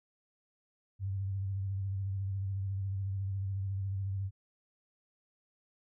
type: tone with vibrato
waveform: sine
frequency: 97.3 Hz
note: G2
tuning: 12 cents flat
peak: -32 dBFS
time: 0.99-4.31 s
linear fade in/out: 50 ms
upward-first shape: sine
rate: 14 Hz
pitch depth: 40 cents each way
effects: none